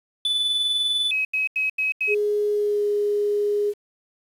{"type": "tone with tremolo", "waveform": "triangle", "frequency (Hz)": 3486, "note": "A7", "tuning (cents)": -17, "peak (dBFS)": -17, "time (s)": [0.25, 1.11], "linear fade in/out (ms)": 2, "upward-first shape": "sine", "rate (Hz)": 20, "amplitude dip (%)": 35}
{"type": "tone bursts", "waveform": "sine", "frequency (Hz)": 2548, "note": "D#7", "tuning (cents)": 41, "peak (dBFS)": -20, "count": 5, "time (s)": [1.11, 2.146], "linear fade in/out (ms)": 5, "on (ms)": 140, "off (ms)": 84}
{"type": "tone with pitch glide", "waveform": "sine", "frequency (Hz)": [416.2, 412.8], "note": ["G#4", "G#4"], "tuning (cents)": [4, -10], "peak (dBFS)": -19, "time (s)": [2.07, 3.74], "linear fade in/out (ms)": 50, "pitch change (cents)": -14, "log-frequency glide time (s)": [2.51, 2.85]}
{"effects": ["resampled to 32000 Hz", "8-bit"]}